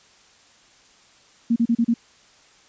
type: tone bursts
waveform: sine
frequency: 233.1 Hz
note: A#3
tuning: in tune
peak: -15 dBFS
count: 5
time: 1.5-1.941 s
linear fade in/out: 10 ms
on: 61 ms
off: 34 ms
effects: white hiss -54 dBFS RMS until 2.68 s + resampled to 16000 Hz